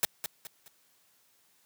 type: noise with echo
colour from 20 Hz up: white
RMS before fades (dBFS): -25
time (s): 0.03-0.05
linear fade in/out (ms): 0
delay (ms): 210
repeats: 3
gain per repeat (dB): -9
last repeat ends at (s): 0.68
effects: white hiss -67 dBFS RMS until 1.65 s + high-pass 100 Hz 12 dB/octave